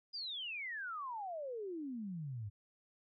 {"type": "exponential sweep", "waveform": "sine", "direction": "down", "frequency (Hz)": [4978, 97.2], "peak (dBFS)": -40, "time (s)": [0.13, 2.5], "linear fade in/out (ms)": 20, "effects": []}